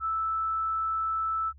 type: tone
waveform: sine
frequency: 1316 Hz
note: E6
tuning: 3 cents flat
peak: -26 dBFS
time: 0-1.53 s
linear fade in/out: 50 ms
effects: added 70 Hz sine -49 dBFS peak until 1.58 s